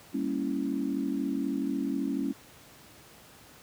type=chord; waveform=sine; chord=G diminished seventh; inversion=none; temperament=equal with one note detuned; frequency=198.73 / 233.1 / 277.2 / 329.6 Hz; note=G3 / Bb3 / Db4 / Fb4; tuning=+24 / 0 / 0 / 0 cents; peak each=-35 / -35 / -30 / -36 dBFS; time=0.13-2.33 s; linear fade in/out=20 ms; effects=pink hiss -53 dBFS RMS until 3.62 s + high-pass 80 Hz 12 dB/octave